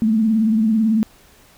sine tone with vibrato, 220 Hz, A3, in tune, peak -13 dBFS, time 0.02-1.03 s, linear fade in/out 0 ms, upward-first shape triangle, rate 18 Hz, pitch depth 83 cents each way, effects pink hiss -50 dBFS RMS until 1.57 s

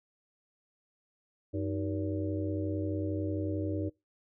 harmonic tone with a mistuned harmonic, 95.2 Hz, F#2, 50 cents sharp, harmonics 1 / 3 / 4 / 5 / 6, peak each -34 / -34 / -40 / -42 / -41 dBFS, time 1.53-3.9 s, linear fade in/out 20 ms, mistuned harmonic 3, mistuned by +140 cents, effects noise-tail reverb RT60 0.2 s tail -22 dB re dry

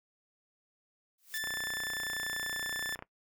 blue noise with exponential growth, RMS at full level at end -38 dBFS, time 1.18-1.38 s, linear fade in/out 5 ms, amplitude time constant 43 ms
sawtooth tone, 1759 Hz, A6, 1 cent flat, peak -31 dBFS, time 1.34-2.95 s, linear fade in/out 0 ms
click train, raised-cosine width 0.5 ms, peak -27 dBFS, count 49, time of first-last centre 1.44-3.024 s, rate 30.3 Hz
effects noise-tail reverb RT60 0.1 s tail -19 dB re dry

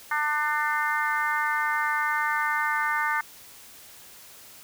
harmonic tone, 299.8 Hz, D4, 36 cents sharp, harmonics 3 / 4 / 5 / 6 / 7, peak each -29 / -29 / -29 / -29 / -33 dBFS, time 0.11-3.21 s, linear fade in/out 5 ms, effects white hiss -48 dBFS RMS until 4.63 s

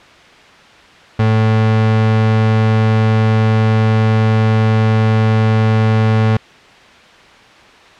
35% pulse tone, 110 Hz, A2, in tune, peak -8 dBFS, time 1.19-6.37 s, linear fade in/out 5 ms, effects white hiss -41 dBFS RMS until 7.99 s + low-pass 3000 Hz 12 dB/octave

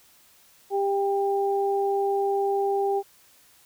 sine tone pair together, 396.5 / 794 Hz, G4 / G5, +20 / +22 cents, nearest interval octave, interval 1202 cents, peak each -23 / -26 dBFS, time 0.7-3.03 s, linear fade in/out 50 ms, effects white hiss -57 dBFS RMS until 3.65 s

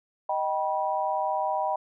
sine chord, Eb augmented, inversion none, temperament just, 622.3 / 777.8 / 972.3 Hz, Eb5 / G5 / B5, 0 / -14 / -27 cents, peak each -30 / -28 / -29 dBFS, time 0.29-1.76 s, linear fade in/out 5 ms, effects none

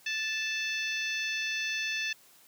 harmonic tone with a mistuned harmonic, 878 Hz, A5, 4 cents flat, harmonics 2 / 3 / 4 / 5 / 6 / 7, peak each -35 / -33 / -38 / -43 / -44 / -44 dBFS, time 0.06-2.13 s, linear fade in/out 5 ms, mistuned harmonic 7, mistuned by -20 cents, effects white hiss -59 dBFS RMS until 2.47 s + high-pass 100 Hz 12 dB/octave

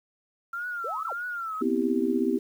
sine tone with vibrato, 1367 Hz, F6, 37 cents flat, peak -30 dBFS, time 0.53-1.62 s, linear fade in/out 5 ms, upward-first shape triangle, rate 1.7 Hz, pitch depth 140 cents each way
sine linear two-way sweep, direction up then down, 408 to 1400 to 408 Hz, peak -33 dBFS, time 0.84-1.13 s, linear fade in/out 5 ms, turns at 1.06 s
sine chord, C major seventh, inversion third, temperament just, 245.3 / 261.6 / 327 / 392.4 Hz, B3 / C4 / E4 / G4, -12 / 0 / -14 / +2 cents, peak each -28 dBFS, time 1.61-2.39 s, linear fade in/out 10 ms
effects 9-bit

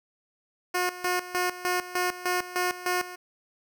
10% pulse tone with tremolo, 360 Hz, F#4, 47 cents flat, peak -16 dBFS, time 0.74-3.16 s, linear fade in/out 10 ms, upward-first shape square, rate 3.3 Hz, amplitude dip 80%, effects none

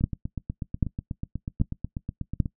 two click trains, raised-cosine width 5 ms, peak -18 / -9 dBFS, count 21 / 4, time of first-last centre 0.01-2.458 / 0.04-2.402 s, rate 8.17 / 1.27 Hz, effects noise-tail reverb RT60 0.1 s tail -20 dB re dry

